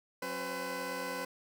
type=tone cluster; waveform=15% pulse; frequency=183.8 / 270.6 / 504 Hz; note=F#3 / C#4 / B4; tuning=-11 / -42 / +35 cents; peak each=-39 / -36 / -31 dBFS; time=0.22-1.25 s; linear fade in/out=5 ms; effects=none